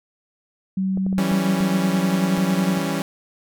sine tone with pitch glide, 190.2 to 185.11 Hz, F#3 to F#3, +48 to +1 cents, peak -19 dBFS, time 0.77-2.78 s, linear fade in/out 5 ms, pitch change -47 cents, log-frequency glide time 1.34-2.02 s
clicks, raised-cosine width 2 ms, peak -19 dBFS, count 7, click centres 0.974 / 1.065 / 1.128 / 1.183 / 1.316 / 1.608 / 2.38 s
sawtooth chord, C# diminished, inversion first, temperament equal, 164.81 / 196 / 277.2 Hz, E3 / G3 / C#4, 0 / 0 / 0 cents, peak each -22 dBFS, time 1.18-3.02 s, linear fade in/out 0 ms
effects none

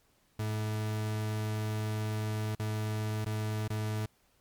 40% pulse tone with dropouts, 107.7 Hz, A2, 37 cents flat, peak -30 dBFS, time 0.39-4.06 s, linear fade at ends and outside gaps 5 ms, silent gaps 2.551-2.595 / 3.247-3.261 / 3.679-3.701 s, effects pink hiss -69 dBFS RMS until 4.4 s + MP3 96 kbps

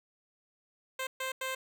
10% pulse tone bursts at uneven times, 523.3 Hz, C5, in tune, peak -25 dBFS, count 3, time 0.99-1.07 / 1.2-1.32 / 1.41-1.55 s, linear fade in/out 5 ms, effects none

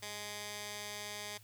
15% pulse tone with band-pass filter, 207.7 Hz, G#3, in tune, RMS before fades -44 dBFS, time 0.02-1.38 s, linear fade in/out 10 ms, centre 5600 Hz, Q 0.56, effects added 107 Hz sine -59 dBFS peak until 1.43 s + white hiss -63 dBFS RMS until 1.43 s

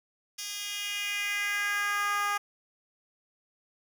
10% pulse tone with high-pass filter sweep, 408.7 Hz, G#4, 28 cents flat, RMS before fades -31 dBFS, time 0.38-2.38 s, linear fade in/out 10 ms, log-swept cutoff 4200 to 1000 Hz, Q 2.6, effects none

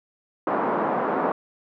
white band-pass noise, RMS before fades -24 dBFS, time 0.47-1.32 s, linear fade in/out 2 ms, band 200 to 1100 Hz, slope 24 dB/octave, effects none

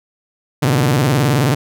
sawtooth tone with vibrato, 134.6 Hz, C3, 49 cents sharp, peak -8 dBFS, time 0.62-1.55 s, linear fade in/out 10 ms, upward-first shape square, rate 19 Hz, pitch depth 180 cents each way, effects none

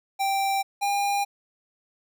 square tone pair in turn, 784 / 805.6 Hz, G5 / G5, 0 / +47 cents, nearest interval unison, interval 47 cents, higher second, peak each -23 dBFS, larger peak neither, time 0.19-0.63 / 0.81-1.25 s, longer neither, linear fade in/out 20 ms, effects none

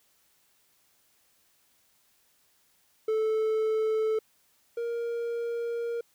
triangle tone pair in turn, 437.6 / 468.7 Hz, A4 / A#4, -9 / +9 cents, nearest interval minor second, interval 118 cents, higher second, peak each -22 / -27 dBFS, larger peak first, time 3.08-4.19 / 4.77-6.01 s, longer second, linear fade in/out 5 ms, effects white hiss -67 dBFS RMS until 6.14 s

